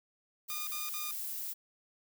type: noise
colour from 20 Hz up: violet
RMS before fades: -39 dBFS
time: 0.48-1.54 s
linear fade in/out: 20 ms
type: tone bursts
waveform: 10% pulse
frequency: 1216 Hz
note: D#6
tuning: 40 cents flat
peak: -32 dBFS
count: 3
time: 0.5-1.11 s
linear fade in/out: 0 ms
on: 170 ms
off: 50 ms
effects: none